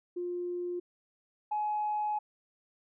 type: tone pair in turn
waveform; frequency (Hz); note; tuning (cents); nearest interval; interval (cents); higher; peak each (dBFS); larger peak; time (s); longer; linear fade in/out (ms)
sine; 353.5 / 843.7; F4 / G#5; +21 / +27; octave + minor third; 1506; second; -32 / -28; second; 0.16-0.8 / 1.51-2.19; second; 10
effects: tanh soft clip ceiling -24 dBFS